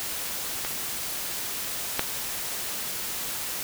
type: clicks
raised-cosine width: 0.3 ms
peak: -14 / -6 dBFS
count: 2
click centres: 0.649 / 1.994 s
effects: white hiss -32 dBFS RMS until 3.63 s